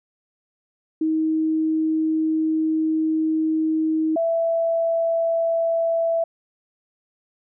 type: tone pair in turn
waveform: sine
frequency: 316.2 / 663.8 Hz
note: D#4 / E5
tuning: +28 / +12 cents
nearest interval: octave + minor second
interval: 1284 cents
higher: second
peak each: -18 dBFS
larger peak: neither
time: 1.01-4.16 / 4.16-6.24 s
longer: first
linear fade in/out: 5 ms
effects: none